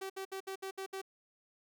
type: tone bursts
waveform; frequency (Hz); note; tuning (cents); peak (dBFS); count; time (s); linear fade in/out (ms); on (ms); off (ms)
sawtooth; 384.9; G4; -32; -35; 7; 0.01-1.017; 10; 89; 64
effects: none